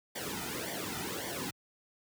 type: noise with flanger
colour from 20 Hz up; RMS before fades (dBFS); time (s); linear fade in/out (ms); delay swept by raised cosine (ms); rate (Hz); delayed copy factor
pink; -38; 0.15-1.51; 10; 0.75 to 1.85; 1.8; -0.85
effects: high-pass 80 Hz 12 dB/octave